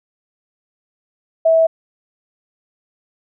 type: tone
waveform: sine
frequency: 651 Hz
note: E5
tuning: 22 cents flat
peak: -9 dBFS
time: 1.45-1.67 s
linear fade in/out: 10 ms
effects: none